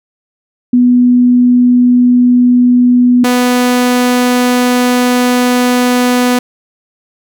sine / sawtooth tone pair in turn, 246.3 / 247.5 Hz, B3 / B3, -5 / +4 cents, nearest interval unison, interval 9 cents, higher second, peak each -4 dBFS, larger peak neither, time 0.73-3.24 / 3.24-6.39 s, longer second, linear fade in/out 5 ms, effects none

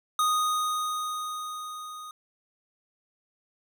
square tone with level ramp, 1241 Hz, D#6, 5 cents flat, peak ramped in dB -22 to -40 dBFS, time 0.19-2.11 s, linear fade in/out 2 ms, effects none

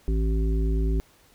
harmonic tone, 54.4 Hz, A1, 19 cents flat, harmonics 1 / 3 / 5 / 7, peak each -21 / -32 / -34 / -34 dBFS, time 0.08-1 s, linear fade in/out 0 ms, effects pink hiss -58 dBFS RMS until 1.34 s

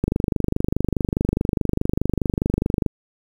click train, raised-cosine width 3 ms, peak -6 dBFS, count 71, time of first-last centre 0.04-2.863 s, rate 24.8 Hz, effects 7-bit

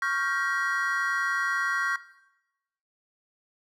triangle chord, G half-diminished seventh, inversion second, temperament equal with one note detuned, 1108.7 / 1396.9 / 1568 / 1904.9 Hz, Db6 / F6 / G6 / Bb6, 0 / 0 / 0 / +37 cents, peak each -29 dBFS, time 0.02-1.96 s, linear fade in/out 2 ms, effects noise-tail reverb RT60 0.9 s tail -17 dB re dry

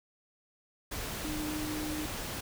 sine tone in noise, 305.1 Hz, D#4, 34 cents flat, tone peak -35 dBFS, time 1.24-2.06 s, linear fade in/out 10 ms, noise pink, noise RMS -38 dBFS, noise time 0.91-2.41 s, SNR 0 dB, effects none

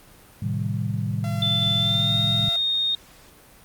sine chord, A half-diminished seventh, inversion none, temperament equal, 110 / 130.81 / 155.56 / 196 Hz, A2 / C3 / Eb3 / G3, 0 / 0 / 0 / 0 cents, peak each -26 / -30 / -30 / -30 dBFS, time 0.42-2.49 s, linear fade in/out 5 ms
sawtooth tone, 681 Hz, F5, 44 cents flat, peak -30 dBFS, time 1.24-2.56 s, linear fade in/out 0 ms
sine tone with pitch glide, 3520 to 3695 Hz, A7 to A#7, 0 to -16 cents, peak -20 dBFS, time 1.42-2.95 s, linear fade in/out 2 ms, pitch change +84 cents, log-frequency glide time 1.77-2.19 s
effects pink hiss -50 dBFS RMS until 3.64 s + Opus 32 kbps

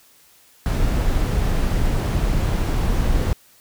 brown noise, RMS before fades -19 dBFS, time 0.66-3.33 s, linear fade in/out 0 ms, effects white hiss -53 dBFS RMS until 3.6 s

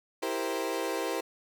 30% pulse chord, C dominant seventh, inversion first, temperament equal, 329.6 / 392 / 466.2 / 523.3 Hz, E4 / G4 / Bb4 / C5, 0 / 0 / 0 / 0 cents, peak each -33 dBFS, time 0.22-1.21 s, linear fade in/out 10 ms, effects none

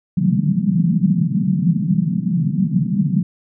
white band-pass noise, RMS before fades -17 dBFS, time 0.17-3.23 s, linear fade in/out 5 ms, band 150 to 200 Hz, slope 48 dB/octave, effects none

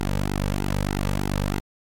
sawtooth tone with flanger, 49 Hz, G1, in tune, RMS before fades -25 dBFS, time 0-1.6 s, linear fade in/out 0 ms, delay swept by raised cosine 1.7 to 2.9 ms, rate 3.2 Hz, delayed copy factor -0.9, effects AAC 48 kbps

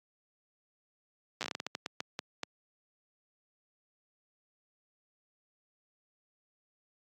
slowing click train, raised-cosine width 0.2 ms, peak -17 dBFS, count 15, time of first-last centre 1.41-2.433 s, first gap 8 ms, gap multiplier 1.3, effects high-pass 150 Hz 12 dB/octave + AAC 64 kbps

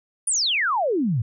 sine exponential sweep, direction down, 10000 to 102.8 Hz, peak -19 dBFS, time 0.27-1.22 s, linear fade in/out 5 ms, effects none

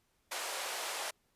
pink band-pass noise, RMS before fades -39 dBFS, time 0.31-1.11 s, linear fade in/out 10 ms, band 520 to 12000 Hz, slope 24 dB/octave, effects pink hiss -75 dBFS RMS until 1.35 s + resampled to 32000 Hz

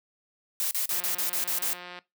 blue noise bursts, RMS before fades -28 dBFS, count 8, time 0.6-1.732 s, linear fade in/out 0 ms, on 110 ms, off 36 ms
click train, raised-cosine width 0.3 ms, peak -25 dBFS, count 193, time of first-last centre 0.91-1.989 s, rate 178 Hz
effects noise-tail reverb RT60 0.2 s tail -20 dB re dry + high-pass 200 Hz 12 dB/octave

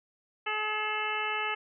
harmonic tone with a mistuned harmonic, 426.8 Hz, G#4, 47 cents sharp, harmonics 1 / 2 / 3 / 4 / 5 / 6 / 7, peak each -40 / -36 / -35 / -38 / -36 / -35 / -40 dBFS, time 0.46-1.55 s, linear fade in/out 10 ms, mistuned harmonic 6, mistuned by +54 cents, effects none

